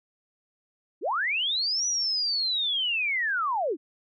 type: linear two-way sweep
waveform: sine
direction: up then down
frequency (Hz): 261.6 to 5920 to 261.6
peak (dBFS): -24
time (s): 1.01-3.77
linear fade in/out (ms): 50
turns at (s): 1.86
effects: none